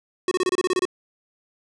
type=tone bursts; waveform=square; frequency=367.7 Hz; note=F#4; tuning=11 cents flat; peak=-19 dBFS; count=10; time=0.28-0.853 s; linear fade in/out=2 ms; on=33 ms; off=27 ms; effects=resampled to 22050 Hz + 10-bit